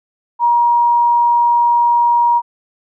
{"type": "tone", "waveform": "sine", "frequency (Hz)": 950, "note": "A#5", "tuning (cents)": 33, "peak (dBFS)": -9, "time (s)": [0.39, 2.42], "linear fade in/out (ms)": 50, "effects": []}